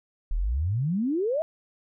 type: exponential sweep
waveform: sine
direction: up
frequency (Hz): 34.65 to 664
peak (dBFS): -23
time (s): 0.31-1.42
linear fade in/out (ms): 0
effects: none